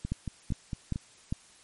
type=two click trains; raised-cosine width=5 ms; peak=-17 / -21 dBFS; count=4 / 5; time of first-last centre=0.12-1.325 / 0.05-0.959 s; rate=2.49 / 4.4 Hz; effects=white hiss -57 dBFS RMS until 1.63 s + MP3 48 kbps